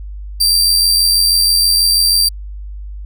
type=tone with amplitude modulation; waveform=sawtooth; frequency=4699 Hz; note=D8; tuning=in tune; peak=-5 dBFS; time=0.4-2.29 s; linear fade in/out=10 ms; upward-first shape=sine; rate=86.2 Hz; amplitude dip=40%; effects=added 50 Hz sine -25 dBFS peak until 3.05 s